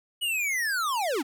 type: linear sweep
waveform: square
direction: down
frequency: 2960 to 238.6 Hz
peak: -26 dBFS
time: 0.21-1.23 s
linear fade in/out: 20 ms
effects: none